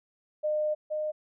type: tone pair in turn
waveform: sine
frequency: 608 / 611.9 Hz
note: D#5 / D#5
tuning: -40 / -29 cents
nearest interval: unison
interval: 11 cents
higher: second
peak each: -25 / -28 dBFS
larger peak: first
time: 0.43-0.75 / 0.9-1.12 s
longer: first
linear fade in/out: 20 ms
effects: none